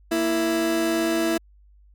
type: tone pair together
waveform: 30% pulse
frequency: 233.1 / 330.9 Hz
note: A#3 / E4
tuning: 0 / +7 cents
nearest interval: tritone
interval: 607 cents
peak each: -26 / -18 dBFS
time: 0.11-1.38 s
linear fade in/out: 10 ms
effects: added 50 Hz sine -50 dBFS peak until 1.94 s + MP3 96 kbps